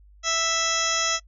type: harmonic tone with a mistuned harmonic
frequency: 659.3 Hz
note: E5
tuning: in tune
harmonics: 1 / 2 / 3 / 4 / 5 / 6 / 8 / 9 / 10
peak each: -33 / -28 / -30 / -33 / -30 / -34 / -29 / -29 / -31 dBFS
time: 0.23-1.2 s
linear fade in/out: 50 ms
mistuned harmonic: 10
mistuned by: +23 cents
effects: noise-tail reverb RT60 0.1 s tail -26 dB re dry + added 50 Hz sine -49 dBFS peak until 1.27 s